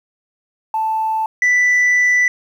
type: tone pair in turn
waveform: sine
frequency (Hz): 880 / 1979.4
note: A5 / B6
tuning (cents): 0 / +3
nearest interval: octave + major second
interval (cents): 1403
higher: second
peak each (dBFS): -15 / -8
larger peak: second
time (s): 0.74-1.26 / 1.42-2.28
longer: second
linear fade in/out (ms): 2
effects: tanh soft clip ceiling -10 dBFS + 8-bit